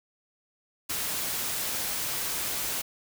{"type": "noise", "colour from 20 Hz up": "white", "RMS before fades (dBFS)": -31, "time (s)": [0.89, 2.82], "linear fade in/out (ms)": 10, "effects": []}